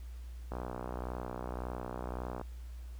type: click train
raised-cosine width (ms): 1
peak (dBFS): -25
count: 118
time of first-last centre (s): 0.52-2.413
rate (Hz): 61.8
effects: added 60 Hz sine -42 dBFS peak until 2.99 s + pink hiss -63 dBFS RMS until 2.99 s